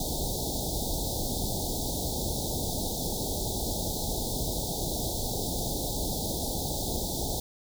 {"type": "band-stop noise", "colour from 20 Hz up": "pink", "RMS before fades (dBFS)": -31, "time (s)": [0, 7.4], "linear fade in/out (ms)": 2, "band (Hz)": [870, 3500], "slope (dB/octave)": 96, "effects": []}